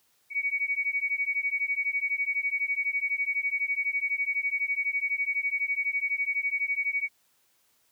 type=beating tone pair; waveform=sine; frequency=2244 / 2256 Hz; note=C#7 / C#7; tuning=+21 / +30 cents; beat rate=12 Hz; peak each=-29 dBFS; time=0.3-7.09 s; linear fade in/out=50 ms; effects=white hiss -68 dBFS RMS until 7.91 s + high-pass 60 Hz 12 dB/octave